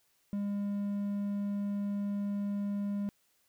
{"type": "tone", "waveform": "triangle", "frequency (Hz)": 202.4, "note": "G#3", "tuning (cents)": -44, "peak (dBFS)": -29, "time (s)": [0.33, 3.09], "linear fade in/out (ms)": 0, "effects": ["white hiss -72 dBFS RMS until 3.48 s"]}